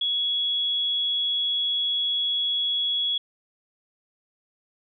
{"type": "tone", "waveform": "sine", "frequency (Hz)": 3355, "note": "G#7", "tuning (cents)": 17, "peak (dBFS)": -22, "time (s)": [0.01, 3.18], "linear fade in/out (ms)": 5, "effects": []}